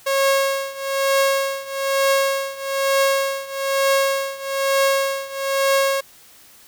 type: tone with tremolo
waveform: sawtooth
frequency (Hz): 546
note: C#5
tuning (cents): -26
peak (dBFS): -10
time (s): 0.06-6.01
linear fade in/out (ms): 10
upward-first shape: triangle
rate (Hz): 1.1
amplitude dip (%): 90
effects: white hiss -48 dBFS RMS until 6.67 s

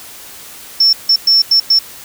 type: tone bursts at uneven times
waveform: sine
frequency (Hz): 5400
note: E8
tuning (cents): +41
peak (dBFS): -6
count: 5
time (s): 0.8-0.93 / 1.09-1.16 / 1.27-1.42 / 1.51-1.6 / 1.7-1.79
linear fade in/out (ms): 5
effects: white hiss -34 dBFS RMS until 2.04 s

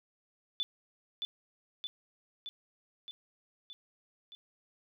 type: tone with echo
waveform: sine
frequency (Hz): 3492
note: A7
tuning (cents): -14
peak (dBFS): -30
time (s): 0.6-0.63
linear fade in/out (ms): 0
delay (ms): 620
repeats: 6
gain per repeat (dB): -3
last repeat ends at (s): 4.35
effects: none

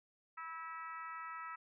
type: harmonic tone with a mistuned harmonic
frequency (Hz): 326.3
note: E4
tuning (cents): -18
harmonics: 3 / 4 / 5 / 6 / 7 / 8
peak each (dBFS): -51 / -45 / -57 / -52 / -60 / -60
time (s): 0.37-1.56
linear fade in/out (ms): 10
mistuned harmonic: 6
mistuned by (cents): -19
effects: none

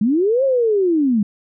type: linear two-way sweep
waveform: sine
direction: up then down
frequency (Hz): 196 to 551 to 196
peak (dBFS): -13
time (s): 0.01-1.23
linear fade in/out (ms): 5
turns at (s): 0.44
effects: none

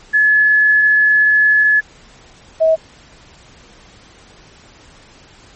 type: tone pair in turn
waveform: sine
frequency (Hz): 1710 / 641.8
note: A6 / E5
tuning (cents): -50 / -46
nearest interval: octave + perfect fourth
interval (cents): 1696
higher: first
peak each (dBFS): -8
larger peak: neither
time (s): 0.13-1.81 / 2.6-2.76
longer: first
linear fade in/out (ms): 20
effects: pink hiss -44 dBFS RMS until 5.55 s + MP3 32 kbps

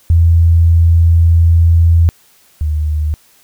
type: tone pair in turn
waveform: sine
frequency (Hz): 83.6 / 76.29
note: E2 / D#2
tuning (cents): +25 / -34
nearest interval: major second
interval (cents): 159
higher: first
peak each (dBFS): -5 / -12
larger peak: first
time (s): 0.1-2.09 / 2.61-3.14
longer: first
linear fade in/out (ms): 0
effects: white hiss -49 dBFS RMS until 3.43 s

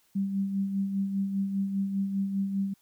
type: tone with tremolo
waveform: sine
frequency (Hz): 196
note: G3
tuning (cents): 0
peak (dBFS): -24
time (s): 0.15-2.74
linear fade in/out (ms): 10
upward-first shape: sine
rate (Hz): 5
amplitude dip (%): 50
effects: white hiss -67 dBFS RMS until 2.81 s

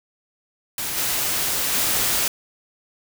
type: noise with level steps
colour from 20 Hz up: white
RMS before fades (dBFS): -27 / -23 / -21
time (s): 0.78-2.28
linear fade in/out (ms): 2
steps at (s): 0.96 / 1.72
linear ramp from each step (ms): 20
effects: none

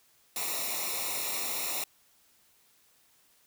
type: noise with comb filter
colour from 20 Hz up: white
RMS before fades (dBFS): -33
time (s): 0.36-1.84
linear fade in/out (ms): 2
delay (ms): 0.63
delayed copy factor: -0.8
effects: white hiss -65 dBFS RMS until 3.46 s

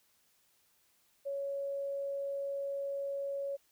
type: tone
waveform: sine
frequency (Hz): 557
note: C#5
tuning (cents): +8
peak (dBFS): -34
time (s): 1.25-3.57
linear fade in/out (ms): 20
effects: white hiss -71 dBFS RMS until 3.71 s

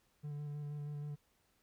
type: tone with vibrato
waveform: triangle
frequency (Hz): 146.83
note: D3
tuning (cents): 0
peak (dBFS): -38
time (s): 0.23-1.16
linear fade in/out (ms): 20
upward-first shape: square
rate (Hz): 6.3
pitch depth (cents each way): 14
effects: pink hiss -75 dBFS RMS until 1.62 s

